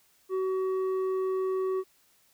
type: tone with low-pass filter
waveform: square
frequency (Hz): 377.2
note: F#4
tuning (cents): +33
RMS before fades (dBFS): -29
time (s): 0.29-1.84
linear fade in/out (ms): 50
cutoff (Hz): 790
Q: 3.2
effects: white hiss -65 dBFS RMS until 2.33 s